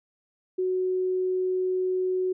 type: tone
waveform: sine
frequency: 370 Hz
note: F#4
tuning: in tune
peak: -23 dBFS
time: 0.58-2.33 s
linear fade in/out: 10 ms
effects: none